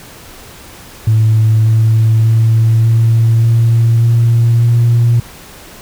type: tone with pitch steps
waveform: sine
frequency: 110 / 111.28 / 112.57 / 113.88 / 115.2 / 116.54 / 117.9 Hz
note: A2 / A2 / A2 / A#2 / A#2 / A#2 / A#2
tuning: 0 / +20 / +40 / -40 / -20 / 0 / +20 cents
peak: -5 dBFS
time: 1.07-5.2 s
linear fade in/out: 5 ms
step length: 590 ms
effects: tanh soft clip ceiling -3 dBFS + pink hiss -35 dBFS RMS until 5.81 s